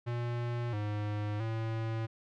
square tone with pitch steps, 119.6 / 104.5 / 112.4 Hz, A#2 / G#2 / A2, +45 / +11 / +37 cents, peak -33 dBFS, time 0.06-2.07 s, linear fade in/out 20 ms, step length 670 ms, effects low-pass 3000 Hz 12 dB/octave

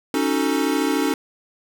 square chord, D# half-diminished seventh, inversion third, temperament equal, 277.2 / 311.1 / 370 / 440 Hz, C#4 / D#4 / F#4 / A4, 0 / 0 / 0 / 0 cents, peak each -23 / -24 / -28 / -27 dBFS, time 0.14-1.14 s, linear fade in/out 2 ms, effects none

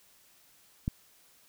click, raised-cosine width 5 ms, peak -17 dBFS, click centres 0.879 s, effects white hiss -62 dBFS RMS until 1.48 s

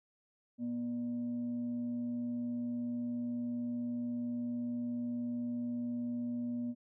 sine tone with frequency modulation, 240.7 Hz, B3, 44 cents flat, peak -34 dBFS, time 0.58-6.75 s, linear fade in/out 50 ms, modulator 357 Hz, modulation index 0.23, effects none

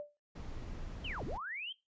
sine tone with exponential decay, 587.3 Hz, D5, in tune, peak -37 dBFS, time 0-0.17 s, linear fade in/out 0 ms, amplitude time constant 35 ms
brown noise, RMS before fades -43 dBFS, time 0.35-1.38 s, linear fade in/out 10 ms
sine linear two-way sweep, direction down then up, 3238 to 87.31 to 3238 Hz, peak -39 dBFS, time 1.04-1.73 s, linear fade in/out 10 ms, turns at 1.24 s
effects noise-tail reverb RT60 0.2 s tail -17 dB re dry + resampled to 16000 Hz

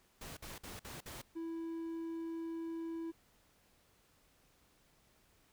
pink noise bursts, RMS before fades -48 dBFS, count 5, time 0.21-1.218 s, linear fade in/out 5 ms, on 160 ms, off 52 ms
triangle tone, 329.6 Hz, E4, in tune, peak -37 dBFS, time 1.35-3.12 s, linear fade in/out 20 ms
effects pink hiss -70 dBFS RMS until 5.52 s

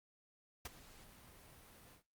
pink noise with ADSR envelope, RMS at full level -41 dBFS, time 0.65-2.03 s, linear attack 5 ms, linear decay 22 ms, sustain -19 dB, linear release 100 ms, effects noise-tail reverb RT60 0.2 s tail -17 dB re dry + Opus 48 kbps

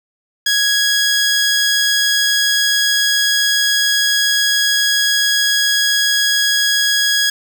15% pulse tone, 1661.2 Hz, G#6, in tune, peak -6 dBFS, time 0.46-7.3 s, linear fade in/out 5 ms, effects none

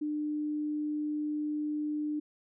sine tone, 300 Hz, D4, 37 cents sharp, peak -30 dBFS, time 0.01-2.2 s, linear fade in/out 10 ms, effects none

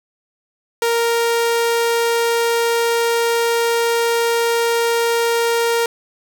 sawtooth tone, 465.8 Hz, A#4, 1 cent flat, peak -11 dBFS, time 0.82-5.86 s, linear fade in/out 2 ms, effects none

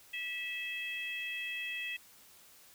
harmonic tone, 652 Hz, E5, 19 cents flat, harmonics 3 / 4 / 5, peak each -42 / -38 / -44 dBFS, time 0.13-1.97 s, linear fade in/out 10 ms, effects white hiss -59 dBFS RMS until 2.74 s

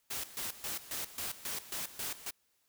white noise with tremolo, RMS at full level -38 dBFS, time 0.1-2.31 s, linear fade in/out 10 ms, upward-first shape square, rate 3.7 Hz, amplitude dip 80%, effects white hiss -75 dBFS RMS until 2.68 s

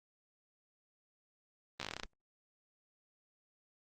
slowing click train, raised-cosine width 0.2 ms, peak -21 dBFS, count 11, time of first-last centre 1.8-2.034 s, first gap 14 ms, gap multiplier 1.11, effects Opus 24 kbps

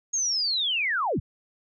sine linear sweep, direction down, 6645 to 48.32 Hz, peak -23 dBFS, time 0.13-1.2 s, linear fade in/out 10 ms, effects none

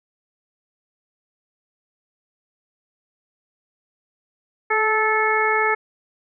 harmonic tone with a mistuned harmonic, 436 Hz, A4, 16 cents flat, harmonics 1 / 2 / 3 / 4 / 5, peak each -23 / -23 / -23 / -23 / -23 dBFS, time 4.7-5.75 s, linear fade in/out 10 ms, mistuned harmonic 1, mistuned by -16 cents, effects none

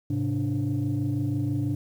sine tone cluster, 106.3 / 132.4 / 292.5 Hz, G#2 / C3 / D4, +41 / +21 / -7 cents, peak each -27 dBFS, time 0.1-1.75 s, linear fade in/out 5 ms, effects tanh soft clip ceiling -19 dBFS + 9-bit

